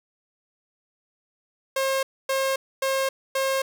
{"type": "tone bursts", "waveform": "sawtooth", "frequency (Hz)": 536, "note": "C5", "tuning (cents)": 42, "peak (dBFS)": -18, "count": 4, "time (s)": [1.76, 3.62], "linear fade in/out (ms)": 5, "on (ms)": 270, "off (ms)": 260, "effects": []}